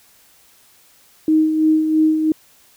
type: tone with tremolo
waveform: sine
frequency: 313.1 Hz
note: D#4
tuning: 11 cents sharp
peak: -10 dBFS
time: 1.28-2.32 s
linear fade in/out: 2 ms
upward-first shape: sine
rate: 3 Hz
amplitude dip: 50%
effects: white hiss -52 dBFS RMS until 2.76 s